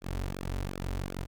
sawtooth tone with flanger, 46.25 Hz, F#1, in tune, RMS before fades -35 dBFS, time 0.01-1.27 s, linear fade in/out 50 ms, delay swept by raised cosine 0.98 to 6.18 ms, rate 2.7 Hz, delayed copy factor -0.9, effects none

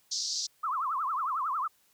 pink band-pass noise, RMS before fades -33 dBFS, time 0.11-0.47 s, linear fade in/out 10 ms, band 4400 to 6300 Hz, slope 48 dB/octave
sine tone with vibrato, 1161 Hz, D6, 20 cents flat, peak -28 dBFS, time 0.63-1.68 s, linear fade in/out 10 ms, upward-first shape triangle, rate 11 Hz, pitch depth 290 cents each way
effects white hiss -67 dBFS RMS until 1.93 s

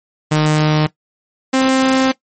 sawtooth tone pair in turn, 153.2 / 263.3 Hz, D#3 / C4, -27 / +11 cents, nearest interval major sixth, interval 938 cents, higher second, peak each -7 dBFS, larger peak neither, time 0.31-0.87 / 1.53-2.12 s, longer second, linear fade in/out 10 ms, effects noise-tail reverb RT60 0.1 s tail -17 dB re dry + MP3 32 kbps

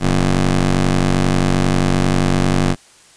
20% pulse ring-modulated tone, 92.5 Hz, F#2, in tune, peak -5 dBFS, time 0-2.76 s, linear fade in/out 50 ms, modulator 71.3 Hz, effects white hiss -47 dBFS RMS until 3.16 s + resampled to 22050 Hz

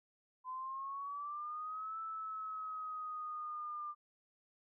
sine exponential two-way sweep, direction up then down, 1016 to 1318.5 to 1194 Hz, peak -40 dBFS, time 0.44-3.95 s, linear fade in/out 50 ms, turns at 1.99 s, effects none

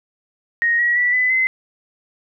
sine tone with pitch steps, 1870 / 1913.7 / 1958.4 / 2004 / 2051 Hz, A#6 / A#6 / B6 / B6 / C7, +5 / +45 / -15 / +25 / -35 cents, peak -14 dBFS, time 0.62-1.47 s, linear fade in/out 0 ms, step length 170 ms, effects none

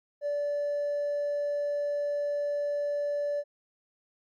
triangle tone with hard clipping, 580 Hz, D5, 22 cents flat, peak -27 dBFS, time 0.21-3.44 s, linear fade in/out 50 ms, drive 2 dB, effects Opus 48 kbps

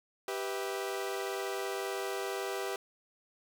sawtooth chord, E minor, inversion first, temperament equal with one note detuned, 392 / 493.9 / 648.3 Hz, G4 / B4 / E5, 0 / 0 / -29 cents, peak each -32 / -36 / -38 dBFS, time 0.28-2.76 s, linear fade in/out 2 ms, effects none

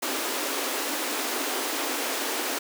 pink high-pass noise, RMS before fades -29 dBFS, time 0.02-2.59 s, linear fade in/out 10 ms, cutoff 250 Hz, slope 96 dB/octave, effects none

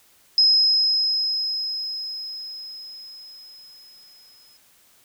sine tone with exponential decay, 5110 Hz, D#8, 45 cents sharp, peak -12 dBFS, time 0.38-4.57 s, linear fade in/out 1 ms, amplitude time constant 910 ms, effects white hiss -57 dBFS RMS until 5.04 s

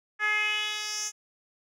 10% pulse tone with band-pass filter sweep, 422.8 Hz, G#4, 31 cents sharp, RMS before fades -29 dBFS, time 0.19-1.12 s, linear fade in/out 50 ms, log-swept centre 1700 to 6800 Hz, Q 3.5, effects none

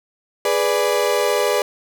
35% pulse chord, G# diminished, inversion none, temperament equal, 415.3 / 493.9 / 587.3 Hz, G#4 / B4 / D5, 0 / 0 / 0 cents, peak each -19 dBFS, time 0.45-1.62 s, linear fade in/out 2 ms, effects none

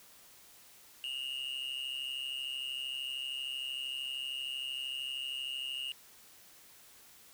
triangle tone with amplitude modulation, 2848 Hz, F7, 33 cents sharp, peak -31 dBFS, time 1.04-5.92 s, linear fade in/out 0 ms, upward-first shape sine, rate 133 Hz, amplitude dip 80%, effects white hiss -58 dBFS RMS until 7.33 s

